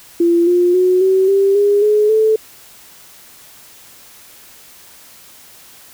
sine tone with pitch steps, 341.5 / 353.7 / 366.4 / 379.6 / 393.2 / 407.3 / 421.9 / 437 Hz, F4 / F4 / F#4 / F#4 / G4 / G#4 / G#4 / A4, -39 / +22 / -17 / +44 / +5 / -34 / +27 / -12 cents, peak -9 dBFS, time 0.2-2.36 s, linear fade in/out 5 ms, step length 270 ms, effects white hiss -42 dBFS RMS until 5.93 s

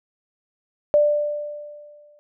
sine tone with exponential decay, 591 Hz, D5, 11 cents sharp, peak -11 dBFS, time 0.94-2.19 s, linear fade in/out 0 ms, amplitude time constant 270 ms, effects none

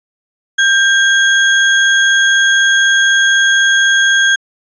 sine tone with sample-and-hold, 1588 Hz, G6, 22 cents sharp, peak -7 dBFS, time 0.58-4.36 s, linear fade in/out 10 ms, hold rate 4900 Hz, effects resampled to 16000 Hz

